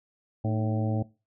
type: harmonic tone with a mistuned harmonic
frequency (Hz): 110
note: A2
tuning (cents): 0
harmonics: 1 / 2 / 3 / 4 / 5 / 6 / 7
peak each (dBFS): -26 / -32 / -35 / -41 / -37 / -40 / -39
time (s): 0.44-1.03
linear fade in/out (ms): 10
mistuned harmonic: 3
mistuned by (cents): -91
effects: noise-tail reverb RT60 0.3 s tail -21 dB re dry